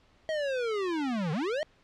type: linear two-way sweep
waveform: square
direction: down then up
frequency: 642 to 145.2 to 642 Hz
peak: -29 dBFS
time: 0.29-1.63 s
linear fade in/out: 0 ms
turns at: 1.32 s
effects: pink hiss -63 dBFS RMS until 1.83 s + low-pass 4000 Hz 12 dB/octave

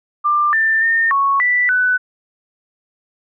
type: tone with pitch steps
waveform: sine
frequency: 1189 / 1783 / 1822 / 1107 / 1972 / 1496 Hz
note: D6 / A6 / A#6 / C#6 / B6 / F#6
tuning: +21 / +22 / -40 / -3 / -3 / +19 cents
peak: -12 dBFS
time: 0.24-1.98 s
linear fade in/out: 20 ms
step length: 290 ms
effects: none

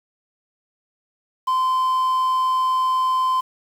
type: tone with quantisation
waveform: triangle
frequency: 1032 Hz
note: C6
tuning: 24 cents flat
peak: -15 dBFS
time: 1.47-3.41 s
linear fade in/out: 10 ms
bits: 7
effects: none

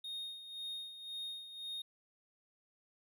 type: tone with tremolo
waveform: triangle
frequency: 3707 Hz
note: A#7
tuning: 10 cents flat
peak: -38 dBFS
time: 0.04-1.82 s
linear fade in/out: 5 ms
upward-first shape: sine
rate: 1.9 Hz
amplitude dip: 65%
effects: none

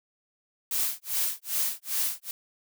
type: noise with tremolo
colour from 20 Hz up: blue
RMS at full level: -26 dBFS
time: 0.71-2.31 s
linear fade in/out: 2 ms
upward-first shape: sine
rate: 2.5 Hz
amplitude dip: 100%
effects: none

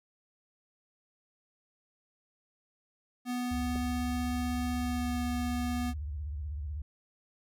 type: tone with pitch glide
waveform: square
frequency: 246.9 to 244.6 Hz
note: B3 to B3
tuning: 0 to -16 cents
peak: -32 dBFS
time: 3.25-5.94 s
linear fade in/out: 50 ms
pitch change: -16 cents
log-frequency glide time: 4.75-5.21 s
type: tone with vibrato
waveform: sine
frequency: 73.42 Hz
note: D2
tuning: in tune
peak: -34 dBFS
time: 3.51-6.82 s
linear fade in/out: 5 ms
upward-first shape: sine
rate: 16 Hz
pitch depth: 180 cents each way
type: clicks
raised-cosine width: 2 ms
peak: -31 dBFS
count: 2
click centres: 3.756 / 3.761 s
effects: none

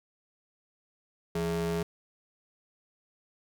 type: ring-modulated tone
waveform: square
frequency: 123.2 Hz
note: B2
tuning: 4 cents flat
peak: -26 dBFS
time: 1.35-1.83 s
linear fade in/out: 5 ms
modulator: 294 Hz
effects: none

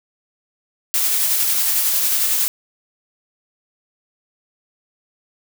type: noise with tremolo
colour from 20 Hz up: blue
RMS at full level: -17 dBFS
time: 0.94-2.48 s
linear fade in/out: 0 ms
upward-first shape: sine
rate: 11 Hz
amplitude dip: 25%
effects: none

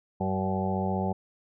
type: harmonic tone with a mistuned harmonic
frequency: 95 Hz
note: F#2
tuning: 46 cents sharp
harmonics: 1 / 2 / 4 / 5 / 6 / 7 / 8 / 9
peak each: -33 / -29 / -35 / -38 / -37 / -40 / -34 / -36 dBFS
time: 0.2-1.13 s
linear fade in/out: 10 ms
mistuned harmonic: 7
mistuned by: +23 cents
effects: none

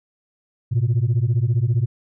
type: beating tone pair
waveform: sine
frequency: 110.5 / 125.5 Hz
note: A2 / B2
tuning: +8 / +28 cents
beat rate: 15 Hz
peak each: -17 dBFS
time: 0.71-1.86 s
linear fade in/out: 20 ms
effects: tanh soft clip ceiling -13 dBFS

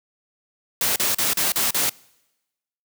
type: noise bursts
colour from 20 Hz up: white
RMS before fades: -21 dBFS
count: 6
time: 0.81-1.895 s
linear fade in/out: 2 ms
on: 150 ms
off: 37 ms
effects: noise-tail reverb RT60 1.0 s tail -25 dB re dry + high-pass 100 Hz 12 dB/octave

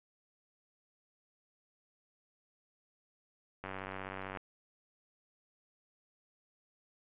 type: click train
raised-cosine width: 0.5 ms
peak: -26 dBFS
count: 71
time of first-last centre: 3.64-4.372 s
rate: 95.6 Hz
effects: resampled to 8000 Hz

